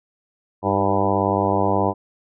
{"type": "harmonic tone with a mistuned harmonic", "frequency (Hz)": 98.6, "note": "G2", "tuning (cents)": 11, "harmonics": [1, 2, 3, 4, 5, 6, 7, 8, 9, 10], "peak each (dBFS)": [-26, -26, -26, -26, -26, -26, -26, -26, -26, -26], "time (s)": [0.62, 1.94], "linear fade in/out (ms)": 50, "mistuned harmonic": 3, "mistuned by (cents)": 46, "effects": []}